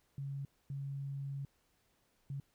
sine tone bursts at uneven times, 138.7 Hz, C#3, 1 cent sharp, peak -38 dBFS, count 3, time 0.18-0.45 / 0.7-1.45 / 2.3-2.4 s, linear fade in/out 2 ms, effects pink hiss -75 dBFS RMS until 2.54 s

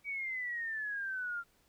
sine exponential sweep, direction down, 2283 to 1378 Hz, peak -35 dBFS, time 0.04-1.44 s, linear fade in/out 50 ms, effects pink hiss -70 dBFS RMS until 1.68 s

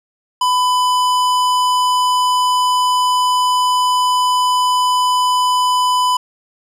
sine tone with hard clipping, 1000 Hz, B5, 21 cents sharp, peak -14 dBFS, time 0.41-6.17 s, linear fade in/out 5 ms, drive 16 dB, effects none

